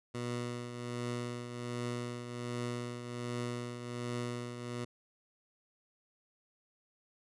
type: tone with tremolo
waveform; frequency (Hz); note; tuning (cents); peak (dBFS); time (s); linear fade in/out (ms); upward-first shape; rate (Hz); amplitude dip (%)
15% pulse; 121.2; B2; -32; -28; 0.14-4.85; 10; triangle; 1.3; 60
effects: resampled to 24000 Hz